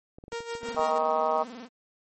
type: clicks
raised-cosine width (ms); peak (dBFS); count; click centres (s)
2; -32; 10; 0.185 / 0.239 / 0.281 / 0.329 / 0.405 / 0.552 / 0.632 / 0.687 / 0.747 / 0.795
type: tone with tremolo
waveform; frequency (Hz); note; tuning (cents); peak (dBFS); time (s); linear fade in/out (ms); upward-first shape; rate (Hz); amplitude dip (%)
sawtooth; 466.2; A#4; 0; -27; 0.32-0.98; 0; sine; 6.1; 70
type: tone with vibrato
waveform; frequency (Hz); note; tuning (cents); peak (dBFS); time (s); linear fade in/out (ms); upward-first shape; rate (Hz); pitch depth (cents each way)
sawtooth; 240.4; B3; -46; -36; 0.6-1.69; 50; square; 20; 110
type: harmonic tone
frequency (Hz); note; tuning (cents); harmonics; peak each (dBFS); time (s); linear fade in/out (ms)
157.2; D#3; +18; 3 / 4 / 5 / 6 / 7 / 8; -32 / -27 / -29 / -30 / -31 / -33; 0.76-1.44; 20
effects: MP3 32 kbps